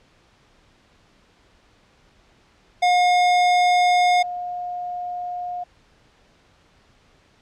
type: tone pair in turn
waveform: square / sine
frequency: 717 / 714 Hz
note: F5 / F5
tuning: +45 / +38 cents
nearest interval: unison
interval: 7 cents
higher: first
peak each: -15 / -26 dBFS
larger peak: first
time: 2.82-4.23 / 4.23-5.64 s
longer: neither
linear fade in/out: 10 ms
effects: pink hiss -57 dBFS RMS until 7.41 s + low-pass 5000 Hz 12 dB/octave